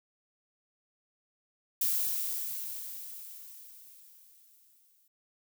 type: noise with exponential decay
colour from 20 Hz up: violet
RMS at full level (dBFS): -28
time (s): 1.81-5.08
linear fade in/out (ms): 5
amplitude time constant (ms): 710
effects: none